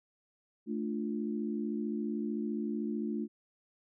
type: chord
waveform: sine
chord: D minor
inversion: second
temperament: equal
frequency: 220 / 293.7 / 349.2 Hz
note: A3 / D4 / F4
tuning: 0 / 0 / 0 cents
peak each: -34 / -38 / -39 dBFS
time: 0.66-3.28 s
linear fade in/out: 50 ms
effects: none